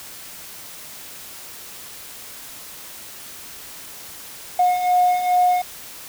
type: beating tone pair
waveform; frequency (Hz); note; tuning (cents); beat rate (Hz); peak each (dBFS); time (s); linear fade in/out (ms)
triangle; 720 / 722.4; F#5 / F#5; -47 / -42; 2.4; -19 / -13; 4.59-5.62; 5
effects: tanh soft clip ceiling -9 dBFS + white hiss -38 dBFS RMS until 6.08 s